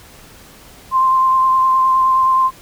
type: tone with vibrato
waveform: sine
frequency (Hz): 1046.5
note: C6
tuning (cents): 0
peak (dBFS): -10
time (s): 0.91-2.51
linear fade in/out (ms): 50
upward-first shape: sine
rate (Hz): 9.6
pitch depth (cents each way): 13
effects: pink hiss -42 dBFS RMS until 2.61 s